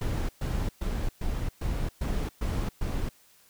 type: noise bursts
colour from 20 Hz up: brown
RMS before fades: -29 dBFS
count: 8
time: 0.01-3.09 s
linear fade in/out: 5 ms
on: 280 ms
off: 120 ms
effects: white hiss -60 dBFS RMS until 3.49 s